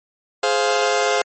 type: chord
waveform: sawtooth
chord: F minor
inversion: first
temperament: just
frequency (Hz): 419.1 / 523.8 / 698.5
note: Ab4 / C5 / F5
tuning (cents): +16 / +2 / 0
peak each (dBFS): -17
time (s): 0.43-1.22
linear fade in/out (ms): 5
effects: MP3 32 kbps